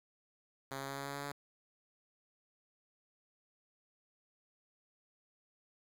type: tone with pitch steps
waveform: 5% pulse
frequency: 135.9 / 137 / 138.12 / 139.24 / 140.37 / 141.51 / 142.66 Hz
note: C#3 / C#3 / C#3 / C#3 / C#3 / C#3 / D3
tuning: -34 / -20 / -6 / +8 / +22 / +36 / -50 cents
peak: -29 dBFS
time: 0.71-1.319 s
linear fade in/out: 2 ms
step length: 87 ms
effects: 10-bit